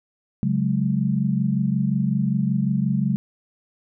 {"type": "chord", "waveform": "sine", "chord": "C# suspended fourth", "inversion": "none", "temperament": "equal with one note detuned", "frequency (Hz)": [138.59, 185, 210.4], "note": ["C#3", "F#3", "G#3"], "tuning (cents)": [0, 0, 23], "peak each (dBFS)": -23, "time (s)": [0.43, 3.16], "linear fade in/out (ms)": 0, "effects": []}